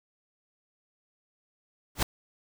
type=noise with exponential growth; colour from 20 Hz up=pink; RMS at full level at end=-18 dBFS; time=1.95-2.03 s; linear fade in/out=5 ms; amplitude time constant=17 ms; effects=none